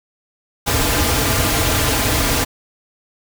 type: noise with comb filter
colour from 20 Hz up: pink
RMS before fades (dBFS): -17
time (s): 0.66-2.45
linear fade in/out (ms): 20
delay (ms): 5.4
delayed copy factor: -0.7
effects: none